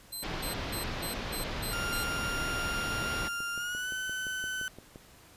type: tone bursts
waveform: 10% pulse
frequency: 4100 Hz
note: C8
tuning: 36 cents flat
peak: -29 dBFS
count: 7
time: 0.12-2.04 s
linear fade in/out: 10 ms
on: 120 ms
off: 180 ms
type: low-pass noise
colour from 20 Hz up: pink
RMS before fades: -36 dBFS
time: 0.22-3.29 s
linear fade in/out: 20 ms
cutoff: 4700 Hz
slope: 24 dB/octave
type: tone with pitch glide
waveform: 35% pulse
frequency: 1396.9 to 1514.6 Hz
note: F6 to F#6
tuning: 0 to +40 cents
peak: -31 dBFS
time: 1.73-4.68 s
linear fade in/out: 0 ms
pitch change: +140 cents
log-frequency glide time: 3.54-3.92 s
type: click train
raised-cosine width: 2 ms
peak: -32 dBFS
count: 19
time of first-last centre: 1.85-4.959 s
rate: 5.79 Hz
effects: pink hiss -56 dBFS RMS until 5.36 s + resampled to 32000 Hz